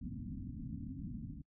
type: low-pass noise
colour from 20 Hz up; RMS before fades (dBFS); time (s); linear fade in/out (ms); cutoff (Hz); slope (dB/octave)
white; -44; 0.01-1.42; 10; 280; 96
effects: noise-tail reverb RT60 0.1 s tail -26 dB re dry